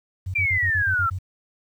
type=tone bursts; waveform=sine; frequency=93 Hz; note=F#2; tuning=9 cents sharp; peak=-25 dBFS; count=8; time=0.26-1.189 s; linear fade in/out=10 ms; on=82 ms; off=39 ms
type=exponential sweep; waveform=sine; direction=down; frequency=2400 to 1318.5 Hz; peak=-19 dBFS; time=0.35-1.1 s; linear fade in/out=10 ms
effects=9-bit